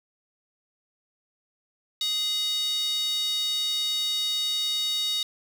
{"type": "tone with high-pass filter", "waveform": "square", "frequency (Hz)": 415.3, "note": "G#4", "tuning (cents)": 0, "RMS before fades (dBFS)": -27, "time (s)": [2.01, 5.23], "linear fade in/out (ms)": 2, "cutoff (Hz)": 3800, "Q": 8, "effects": ["9-bit"]}